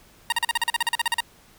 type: tone bursts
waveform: 15% pulse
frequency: 933 Hz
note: A#5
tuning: 1 cent sharp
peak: -13 dBFS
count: 15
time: 0.3-1.205 s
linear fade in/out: 2 ms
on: 23 ms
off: 40 ms
effects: pink hiss -54 dBFS RMS until 1.58 s